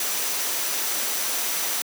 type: tone in noise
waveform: sine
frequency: 5920 Hz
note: F#8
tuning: in tune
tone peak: -35 dBFS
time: 0-1.82 s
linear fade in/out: 2 ms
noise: white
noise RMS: -26 dBFS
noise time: 0-1.82 s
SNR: -12 dB
effects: high-pass 300 Hz 12 dB/octave